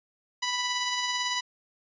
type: tone with tremolo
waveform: 10% pulse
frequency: 987.8 Hz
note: B5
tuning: in tune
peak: -17 dBFS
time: 0.42-1.41 s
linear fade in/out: 10 ms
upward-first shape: sine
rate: 18 Hz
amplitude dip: 30%
effects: resampled to 16000 Hz